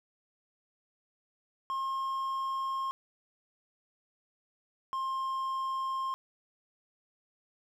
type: tone pair in turn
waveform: triangle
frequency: 1070 / 1061.4 Hz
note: C6 / C6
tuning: +38 / +24 cents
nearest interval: unison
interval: 14 cents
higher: first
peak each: -29 / -29 dBFS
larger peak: neither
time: 1.7-2.91 / 4.93-6.14 s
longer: neither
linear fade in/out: 0 ms
effects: none